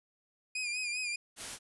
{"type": "tone with vibrato", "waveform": "sawtooth", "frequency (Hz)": 2455, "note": "D#7", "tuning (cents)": -24, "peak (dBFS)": -30, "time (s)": [0.55, 1.16], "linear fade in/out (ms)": 5, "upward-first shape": "sine", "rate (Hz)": 5, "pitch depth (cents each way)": 59}
{"type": "noise", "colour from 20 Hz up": "white", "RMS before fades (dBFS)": -41, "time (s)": [1.36, 1.59], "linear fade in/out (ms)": 50}
{"effects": ["resampled to 24000 Hz"]}